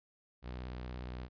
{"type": "tone with vibrato", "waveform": "sawtooth", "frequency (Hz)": 62, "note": "B1", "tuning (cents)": 7, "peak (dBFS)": -37, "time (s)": [0.42, 1.29], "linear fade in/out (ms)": 50, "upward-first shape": "square", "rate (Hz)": 17, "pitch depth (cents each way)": 73, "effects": ["resampled to 11025 Hz"]}